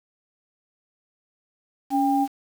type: tone pair together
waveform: sine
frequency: 280.2 / 797 Hz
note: C#4 / G5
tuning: +19 / +28 cents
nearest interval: octave + tritone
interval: 1809 cents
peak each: -21 dBFS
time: 1.9-2.28 s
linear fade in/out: 50 ms
effects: 7-bit